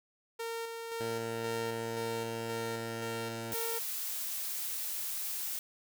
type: tone with tremolo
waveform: sawtooth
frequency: 459 Hz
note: A#4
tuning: 27 cents flat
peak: -32 dBFS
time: 0.39-3.79 s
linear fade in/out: 10 ms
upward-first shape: square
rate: 1.9 Hz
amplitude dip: 35%
type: tone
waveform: 10% pulse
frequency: 114.7 Hz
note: A#2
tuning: 28 cents flat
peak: -30 dBFS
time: 1-3.54 s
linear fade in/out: 5 ms
type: noise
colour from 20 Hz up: blue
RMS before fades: -37 dBFS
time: 3.52-5.59 s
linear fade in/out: 0 ms
effects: none